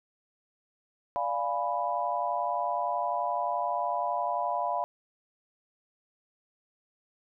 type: chord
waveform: sine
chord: D diminished seventh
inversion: none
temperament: equal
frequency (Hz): 587.3 / 698.5 / 830.6 / 987.8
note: D5 / F5 / Ab5 / Cb6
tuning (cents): 0 / 0 / 0 / 0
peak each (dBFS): -35 / -31 / -35 / -31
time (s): 1.16-4.84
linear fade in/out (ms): 0
effects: none